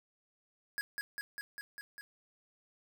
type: tone with echo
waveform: square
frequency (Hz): 1661.2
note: G#6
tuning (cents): 0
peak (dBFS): -34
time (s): 0.78-0.81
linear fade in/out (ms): 0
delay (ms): 200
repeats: 6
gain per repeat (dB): -2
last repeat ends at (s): 2.01
effects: none